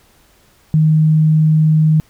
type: tone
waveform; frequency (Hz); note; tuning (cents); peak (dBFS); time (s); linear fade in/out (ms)
sine; 156; D#3; +5; -8; 0.74-2; 0
effects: pink hiss -52 dBFS RMS until 2.09 s